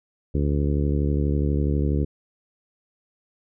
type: harmonic tone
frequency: 72.2 Hz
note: D2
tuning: 29 cents flat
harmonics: 1 / 2 / 3 / 4 / 5 / 6 / 7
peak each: -22 / -25 / -30 / -29 / -32 / -33 / -38 dBFS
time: 0.34-2.05 s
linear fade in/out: 10 ms
effects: none